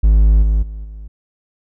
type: tone with level steps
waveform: triangle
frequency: 52.5 Hz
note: G#1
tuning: 19 cents sharp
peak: -5 / -9 / -23 / -27 dBFS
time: 0.03-1.08 s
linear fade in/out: 10 ms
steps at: 0.42 / 0.62 / 0.84 s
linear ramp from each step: 10 ms
effects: none